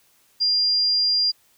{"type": "tone", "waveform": "sine", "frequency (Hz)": 4800, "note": "D8", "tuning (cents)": 37, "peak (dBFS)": -17, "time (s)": [0.4, 1.32], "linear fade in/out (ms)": 20, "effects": ["white hiss -60 dBFS RMS until 1.57 s"]}